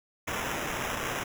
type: noise with sample-and-hold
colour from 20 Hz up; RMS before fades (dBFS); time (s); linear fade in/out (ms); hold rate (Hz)
white; -33; 0.27-1.24; 10; 4410
effects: none